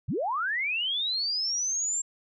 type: linear sweep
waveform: sine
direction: up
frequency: 80 to 7470 Hz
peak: -26 dBFS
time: 0.08-2.02 s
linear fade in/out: 10 ms
effects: none